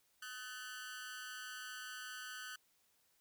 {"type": "tone with amplitude modulation", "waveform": "sawtooth", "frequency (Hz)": 1508, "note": "F#6", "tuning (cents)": 32, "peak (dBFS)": -38, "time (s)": [0.22, 2.56], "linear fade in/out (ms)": 5, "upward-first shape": "sine", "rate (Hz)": 245, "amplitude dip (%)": 95, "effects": ["white hiss -75 dBFS RMS until 3.2 s"]}